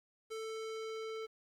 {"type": "tone with low-pass filter sweep", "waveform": "square", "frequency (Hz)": 442.5, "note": "A4", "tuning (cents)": 10, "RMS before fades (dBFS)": -42, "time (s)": [0.3, 1.27], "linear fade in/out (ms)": 20, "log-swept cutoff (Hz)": [9200, 3800], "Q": 0.88, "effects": ["11-bit"]}